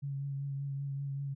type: tone with vibrato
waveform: sine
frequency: 139.1 Hz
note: C#3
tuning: 6 cents sharp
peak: -34 dBFS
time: 0.02-1.35 s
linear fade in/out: 20 ms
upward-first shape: triangle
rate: 5.2 Hz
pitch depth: 26 cents each way
effects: none